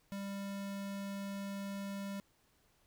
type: tone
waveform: square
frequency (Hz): 198.2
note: G3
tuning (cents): +19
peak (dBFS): -40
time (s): 0.12-2.2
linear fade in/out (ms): 0
effects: pink hiss -72 dBFS RMS until 2.86 s